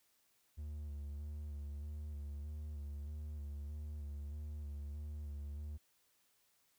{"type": "tone with vibrato", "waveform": "triangle", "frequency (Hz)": 73.5, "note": "D2", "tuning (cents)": 2, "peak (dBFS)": -40, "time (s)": [0.57, 5.78], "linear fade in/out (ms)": 20, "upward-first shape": "square", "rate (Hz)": 1.6, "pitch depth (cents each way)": 34, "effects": ["white hiss -75 dBFS RMS until 6.78 s"]}